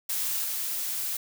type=noise with level steps; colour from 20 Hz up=blue; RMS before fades=-29 / -31 dBFS; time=0.09-1.17 s; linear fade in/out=5 ms; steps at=0.44 s; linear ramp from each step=5 ms; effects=none